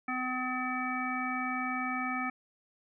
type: harmonic tone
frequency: 254.3 Hz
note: C4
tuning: 49 cents flat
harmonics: 1 / 3 / 5 / 7 / 9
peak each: -36 / -38 / -36 / -40 / -37 dBFS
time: 0.08-2.3 s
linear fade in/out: 5 ms
effects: none